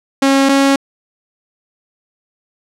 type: tone pair in turn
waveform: sawtooth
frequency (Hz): 272.7 / 274.8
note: C#4 / C#4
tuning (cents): -28 / -15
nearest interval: unison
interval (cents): 13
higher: second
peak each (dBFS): -5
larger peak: neither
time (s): 0.22-0.49 / 0.49-0.76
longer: neither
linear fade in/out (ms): 5
effects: low-pass 9000 Hz 12 dB/octave